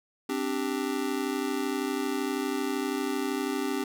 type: chord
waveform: square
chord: C suspended second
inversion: none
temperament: just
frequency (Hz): 261.6 / 294.3 / 392.4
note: C4 / D4 / G4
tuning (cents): 0 / +4 / +2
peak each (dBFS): -33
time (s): 0.29-3.84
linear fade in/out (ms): 5
effects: none